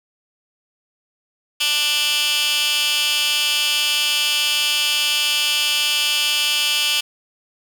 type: tone with high-pass filter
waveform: 15% pulse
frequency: 295.6 Hz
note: D4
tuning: 11 cents sharp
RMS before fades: -19 dBFS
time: 1.6-7.01 s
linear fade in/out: 10 ms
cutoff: 3000 Hz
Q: 2.3
effects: none